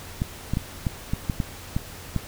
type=clicks; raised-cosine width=5 ms; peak=-11 dBFS; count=9; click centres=0.219 / 0.536 / 0.571 / 0.868 / 1.135 / 1.298 / 1.402 / 1.765 / 2.163 s; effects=added 89 Hz sine -46 dBFS peak until 2.27 s + pink hiss -41 dBFS RMS until 2.27 s